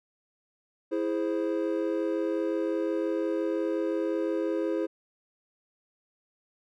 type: chord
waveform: triangle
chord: E augmented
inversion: none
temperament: equal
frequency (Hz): 329.6 / 415.3 / 523.3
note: E4 / G#4 / B#4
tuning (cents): 0 / 0 / 0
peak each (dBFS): -27 / -30 / -30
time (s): 0.91-4.87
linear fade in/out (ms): 20
effects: none